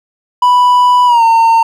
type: tone with pitch glide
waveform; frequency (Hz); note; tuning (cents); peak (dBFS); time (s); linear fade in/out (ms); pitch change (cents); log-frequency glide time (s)
triangle; 987.8 to 911.1; B5 to A#5; 0 to -40; -3; 0.42-1.63; 5; -140; 1.06-1.23
effects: none